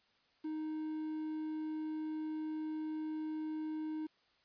triangle tone with quantisation, 311.1 Hz, D#4, in tune, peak -35 dBFS, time 0.44-4.07 s, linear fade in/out 10 ms, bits 10, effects white hiss -72 dBFS RMS until 4.44 s + resampled to 11025 Hz

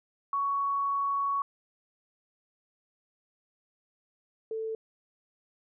sine tone pair in turn, 1117 / 443.3 Hz, C#6 / A4, +13 / +13 cents, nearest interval octave + major third, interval 1600 cents, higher first, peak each -26 / -31 dBFS, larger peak first, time 0.33-1.42 / 4.51-4.75 s, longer first, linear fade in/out 2 ms, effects none

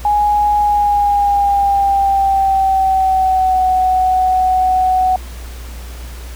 sine tone with pitch glide, 830.6 to 744.3 Hz, G#5 to F#5, 0 to +10 cents, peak -10 dBFS, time 0.05-5.16 s, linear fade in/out 2 ms, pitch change -190 cents, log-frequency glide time 0.59-3.67 s, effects added 60 Hz sine -27 dBFS peak until 6.35 s + pink hiss -37 dBFS RMS until 6.35 s

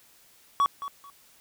triangle tone with echo, 1125 Hz, C#6, 25 cents sharp, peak -17 dBFS, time 0.6-0.66 s, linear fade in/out 0 ms, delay 220 ms, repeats 2, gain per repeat -13 dB, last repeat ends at 1.1 s, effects white hiss -58 dBFS RMS until 1.4 s

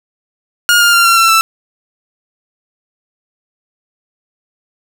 sawtooth tone with pitch steps, 1427 / 1406.5 / 1386.4 / 1366.5 / 1346.9 / 1327.6 Hz, F6 / F6 / F6 / F6 / E6 / E6, +37 / +12 / -13 / -38 / +37 / +12 cents, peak -3 dBFS, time 0.69-1.41 s, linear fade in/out 0 ms, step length 120 ms, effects none

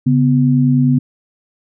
sine tone pair together, 140.3 / 250 Hz, C#3 / B3, +21 / +21 cents, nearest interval minor seventh, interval 1000 cents, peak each -12 dBFS, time 0.06-0.99 s, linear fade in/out 10 ms, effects none

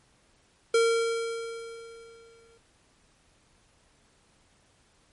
square tone with exponential decay, 459.6 Hz, A#4, 25 cents flat, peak -19 dBFS, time 0.74-2.58 s, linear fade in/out 5 ms, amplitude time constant 400 ms, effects pink hiss -64 dBFS RMS until 5.12 s + MP3 48 kbps

